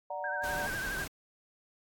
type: chord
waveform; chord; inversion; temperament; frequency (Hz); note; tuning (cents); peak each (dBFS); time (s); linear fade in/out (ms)
sine; D augmented; none; equal; 587.3 / 740 / 932.3; D5 / F#5 / A#5; 0 / 0 / 0; -39; 0.1-0.67; 5
type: tone with vibrato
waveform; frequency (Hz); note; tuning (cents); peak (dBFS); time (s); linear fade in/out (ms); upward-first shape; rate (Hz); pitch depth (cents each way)
sine; 1568; G6; 0; -34; 0.24-1.04; 2; triangle; 12; 78
type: noise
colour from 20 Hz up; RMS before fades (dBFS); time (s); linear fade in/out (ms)
pink; -40; 0.43-1.08; 10
effects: AAC 64 kbps